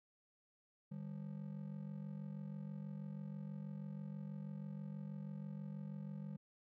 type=ring-modulated tone; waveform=triangle; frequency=174.2 Hz; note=F3; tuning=4 cents flat; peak=-39 dBFS; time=0.91-6.37 s; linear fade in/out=10 ms; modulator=23.1 Hz; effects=none